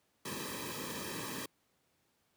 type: noise with comb filter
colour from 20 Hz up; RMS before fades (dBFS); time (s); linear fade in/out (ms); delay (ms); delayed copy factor
pink; -41; 0.25-1.46; 5; 1.4; -0.85
effects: pink hiss -75 dBFS RMS until 2.36 s + high-pass 100 Hz 12 dB/octave